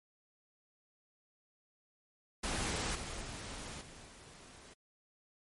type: noise with level steps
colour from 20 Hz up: pink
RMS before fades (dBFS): -36 / -43 / -45 / -53 / -55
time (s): 2.43-4.74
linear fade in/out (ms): 10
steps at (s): 2.95 / 3.21 / 3.81 / 4.05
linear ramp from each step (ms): 5
effects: MP3 48 kbps